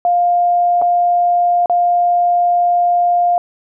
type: tone with dropouts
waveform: sine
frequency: 703 Hz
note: F5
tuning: 11 cents sharp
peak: -10 dBFS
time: 0.05-3.38 s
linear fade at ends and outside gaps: 1 ms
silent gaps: 0.816-0.821 / 1.659-1.697 s
effects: none